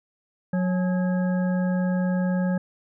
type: harmonic tone with a mistuned harmonic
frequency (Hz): 182.4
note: F#3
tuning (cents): -24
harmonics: 1 / 3 / 5 / 7 / 9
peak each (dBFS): -21 / -31 / -38 / -46 / -38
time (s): 0.53-2.58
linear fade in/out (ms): 5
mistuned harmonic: 5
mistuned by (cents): -120
effects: none